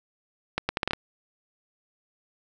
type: accelerating click train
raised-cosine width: 0.3 ms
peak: -9 dBFS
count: 7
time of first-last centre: 0.58-0.934 s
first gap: 110 ms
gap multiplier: 0.74
effects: none